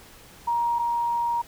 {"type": "tone pair in turn", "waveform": "sine", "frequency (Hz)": [943, 943], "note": ["A#5", "A#5"], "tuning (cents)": [20, 20], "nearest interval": "unison", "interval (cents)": 0, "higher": "neither", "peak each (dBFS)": [-21, -22], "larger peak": "first", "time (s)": [[0.47, 0.79], [0.79, 1.42]], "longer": "second", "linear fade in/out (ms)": 10, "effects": ["pink hiss -49 dBFS RMS until 1.47 s"]}